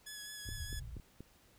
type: tone with vibrato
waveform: 10% pulse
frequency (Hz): 1693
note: G#6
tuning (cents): +33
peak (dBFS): -36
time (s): 0.06-0.8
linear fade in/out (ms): 10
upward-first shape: sine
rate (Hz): 4.8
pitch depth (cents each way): 20
type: low-pass noise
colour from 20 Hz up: pink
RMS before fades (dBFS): -44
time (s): 0.45-1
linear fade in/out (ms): 2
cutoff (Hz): 130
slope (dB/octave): 48
type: click train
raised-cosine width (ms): 3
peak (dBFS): -35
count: 4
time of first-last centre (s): 0.49-1.206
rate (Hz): 4.19
effects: pink hiss -66 dBFS RMS until 1.58 s